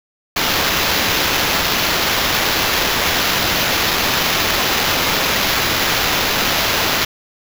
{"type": "noise with sample-and-hold", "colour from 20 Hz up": "white", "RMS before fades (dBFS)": -17, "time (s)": [0.36, 7.05], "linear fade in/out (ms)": 5, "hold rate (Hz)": 8820, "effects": []}